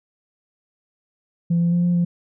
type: tone with pitch steps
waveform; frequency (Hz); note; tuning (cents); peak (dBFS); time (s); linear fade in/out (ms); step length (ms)
sine; 170.2 / 171.2 / 174.1 / 175.5 / 173.5; F3 / F3 / F3 / F3 / F3; -44 / -34 / -5 / +9 / -11; -14; 1.5-2.05; 10; 110
effects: tanh soft clip ceiling -13 dBFS